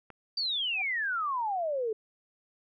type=click; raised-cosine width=0.5 ms; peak=-31 dBFS; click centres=0.103 s
type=exponential sweep; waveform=sine; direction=down; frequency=4710 to 422.2 Hz; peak=-28 dBFS; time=0.37-1.93 s; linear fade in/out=5 ms
type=tone with exponential growth; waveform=sine; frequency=761 Hz; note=F#5; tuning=48 cents sharp; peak=-35 dBFS; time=0.7-0.82 s; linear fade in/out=5 ms; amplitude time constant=25 ms
effects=none